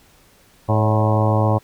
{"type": "harmonic tone with a mistuned harmonic", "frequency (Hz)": 107.8, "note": "A2", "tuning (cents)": -35, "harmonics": [1, 2, 3, 4, 5, 6, 7, 8, 9, 10], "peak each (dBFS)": [-16, -25, -26, -28, -23, -27, -26, -28, -27, -29], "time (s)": [0.68, 1.59], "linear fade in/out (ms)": 20, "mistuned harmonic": 5, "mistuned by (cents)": 43, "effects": ["pink hiss -53 dBFS RMS until 1.63 s"]}